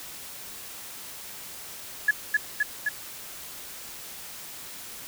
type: tone with echo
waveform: sine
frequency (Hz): 1700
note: G#6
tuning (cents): +40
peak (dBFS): -16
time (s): 2.08-2.11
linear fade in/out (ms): 5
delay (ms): 260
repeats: 3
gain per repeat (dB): -2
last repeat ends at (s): 2.89
effects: white hiss -41 dBFS RMS until 5.07 s